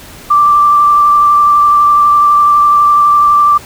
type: tone with vibrato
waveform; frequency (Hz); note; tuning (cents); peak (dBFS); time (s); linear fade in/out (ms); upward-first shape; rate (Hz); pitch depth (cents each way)
sine; 1174.7; D6; 0; -4; 0.3-3.58; 10; sine; 12; 13
effects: pink hiss -33 dBFS RMS until 3.65 s